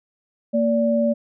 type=tone pair together; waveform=sine; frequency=230.2 / 580 Hz; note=A#3 / D5; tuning=-22 / -22 cents; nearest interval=octave + major third; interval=1600 cents; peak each=-19 dBFS; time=0.53-1.14 s; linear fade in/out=20 ms; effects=none